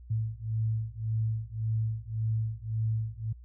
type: beating tone pair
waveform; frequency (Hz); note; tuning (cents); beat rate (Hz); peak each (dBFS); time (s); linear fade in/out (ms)
sine; 110 / 111.8; A2 / A2; 0 / +28; 1.8; -31 / -31; 0.1-3.33; 10
effects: added 60 Hz sine -46 dBFS peak until 3.44 s